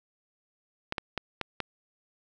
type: clicks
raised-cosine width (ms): 0.3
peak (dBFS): -14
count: 5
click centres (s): 0.924 / 0.982 / 1.177 / 1.413 / 1.603
effects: none